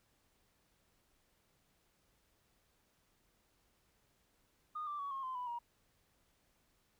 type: tone with pitch steps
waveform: sine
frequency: 1227 / 1175.7 / 1126.5 / 1079.3 / 1034.2 / 990.9 / 949.4 Hz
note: D#6 / D6 / C#6 / C#6 / C6 / B5 / A#5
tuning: -25 / +2 / +28 / -47 / -20 / +5 / +31 cents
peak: -38 dBFS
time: 4.75-5.59 s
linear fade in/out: 10 ms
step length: 120 ms
effects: tanh soft clip ceiling -34 dBFS + pink hiss -75 dBFS RMS until 6.99 s